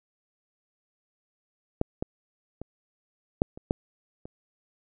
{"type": "clicks", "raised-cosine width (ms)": 2, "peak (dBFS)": [-10, -15, -23, -7, -28, -10, -27], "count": 7, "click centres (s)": [1.814, 2.025, 2.616, 3.419, 3.575, 3.709, 4.255], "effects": []}